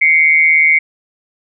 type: tone pair together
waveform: sine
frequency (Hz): 2093 / 2250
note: C7 / C#7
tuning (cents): 0 / +25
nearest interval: minor second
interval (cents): 125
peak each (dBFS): -10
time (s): 0.01-0.79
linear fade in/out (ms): 10
effects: none